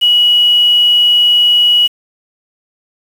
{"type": "tone with quantisation", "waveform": "sine", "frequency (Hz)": 2920, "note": "F#7", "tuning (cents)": -24, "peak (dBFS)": -6, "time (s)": [0.01, 1.88], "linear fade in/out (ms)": 20, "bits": 5, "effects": []}